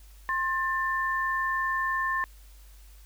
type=tone pair together; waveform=sine; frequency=1063.1 / 1780 Hz; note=C6 / A6; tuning=+27 / +20 cents; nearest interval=major sixth; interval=893 cents; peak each=-28 dBFS; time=0.29-2.24 s; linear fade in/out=0 ms; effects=added 50 Hz sine -48 dBFS peak until 3.05 s + white hiss -59 dBFS RMS until 3.05 s